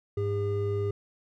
triangle tone pair together, 102.4 / 404.8 Hz, G#2 / G#4, -24 / -44 cents, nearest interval 2 octaves, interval 2380 cents, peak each -27 dBFS, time 0.17-0.91 s, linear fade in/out 5 ms, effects none

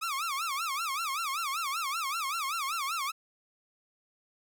sawtooth tone with vibrato, 1211 Hz, D#6, 47 cents flat, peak -27 dBFS, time 0.01-3.12 s, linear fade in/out 20 ms, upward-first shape sine, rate 5.2 Hz, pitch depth 220 cents each way, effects none

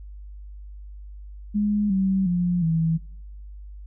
sine tone with pitch steps, 207.7 / 191.57 / 176.68 / 162.96 Hz, G#3 / G3 / F3 / E3, 0 / -40 / +20 / -20 cents, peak -19 dBFS, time 1.54-2.98 s, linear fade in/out 20 ms, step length 360 ms, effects noise-tail reverb RT60 0.8 s tail -23 dB re dry + added 50 Hz sine -37 dBFS peak until 3.86 s

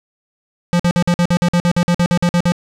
square tone bursts, 174.61 Hz, F3, in tune, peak -12 dBFS, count 16, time 0.73-2.52 s, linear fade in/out 0 ms, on 65 ms, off 50 ms, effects low-pass 8000 Hz 12 dB/octave + 7-bit

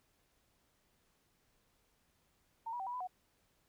sine tone with pitch steps, 909 / 968 / 769 / 973 / 999 / 736 Hz, A#5 / B5 / G5 / B5 / B5 / F#5, -44 / -35 / -33 / -26 / +20 / -9 cents, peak -38 dBFS, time 2.66-3.074 s, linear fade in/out 10 ms, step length 69 ms, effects pink hiss -75 dBFS RMS until 3.68 s

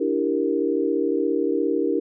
sine chord, E half-diminished seventh, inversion third, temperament equal with one note detuned, 292.3 / 329.6 / 392 / 466.2 Hz, D4 / E4 / G4 / Bb4, -8 / 0 / 0 / 0 cents, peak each -25 dBFS, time 0-2 s, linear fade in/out 10 ms, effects none

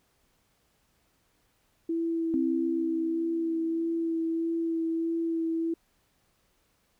sine tone with vibrato, 329.6 Hz, E4, in tune, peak -26 dBFS, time 1.89-5.74 s, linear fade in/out 5 ms, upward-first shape sine, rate 1.6 Hz, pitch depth 14 cents each way
sine tone with exponential decay, 264.1 Hz, C4, 16 cents sharp, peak -25 dBFS, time 2.34-4.78 s, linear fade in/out 0 ms, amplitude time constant 530 ms
effects pink hiss -70 dBFS RMS until 6.99 s

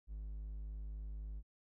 triangle tone, 51.91 Hz, G#1, in tune, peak -40 dBFS, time 0.07-1.43 s, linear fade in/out 50 ms, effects none

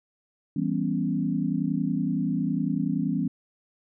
sine chord, C# half-diminished seventh, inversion first, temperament equal, 164.81 / 196 / 246.9 / 277.2 Hz, E3 / G3 / B3 / C#4, 0 / 0 / 0 / 0 cents, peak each -29 dBFS, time 0.56-3.28 s, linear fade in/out 5 ms, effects none

